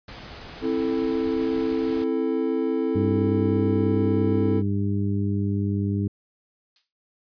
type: noise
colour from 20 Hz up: pink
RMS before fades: -40 dBFS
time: 0.08-2.04 s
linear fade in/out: 2 ms
type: chord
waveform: triangle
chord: A minor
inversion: first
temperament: just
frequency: 264 / 330 / 440 Hz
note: C4 / E4 / A4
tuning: +16 / +2 / 0 cents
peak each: -24 dBFS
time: 0.61-4.63 s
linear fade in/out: 50 ms
type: harmonic tone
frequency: 100.3 Hz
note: G2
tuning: 40 cents sharp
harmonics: 1 / 2 / 3 / 4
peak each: -24 / -26 / -30 / -35 dBFS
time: 2.95-6.08 s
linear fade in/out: 5 ms
type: noise with exponential decay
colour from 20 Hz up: violet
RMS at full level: -41 dBFS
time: 6.76-6.93 s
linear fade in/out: 2 ms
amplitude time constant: 36 ms
effects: resampled to 11025 Hz